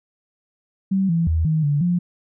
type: tone with pitch steps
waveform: sine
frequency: 192.6 / 166.6 / 80.7 / 157.3 / 144.9 / 175.9 Hz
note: G3 / E3 / E2 / D#3 / D3 / F3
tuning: -30 / +19 / -36 / +19 / -23 / +13 cents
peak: -16 dBFS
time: 0.91-1.99 s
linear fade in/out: 10 ms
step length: 180 ms
effects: none